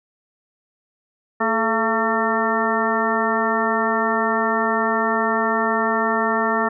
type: harmonic tone with a mistuned harmonic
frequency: 225.5 Hz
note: A3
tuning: 43 cents sharp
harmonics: 1 / 2 / 3 / 4 / 5 / 6 / 8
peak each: -25 / -25 / -25 / -25 / -25 / -25 / -25 dBFS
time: 1.4-6.69 s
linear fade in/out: 10 ms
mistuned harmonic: 2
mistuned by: -69 cents
effects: none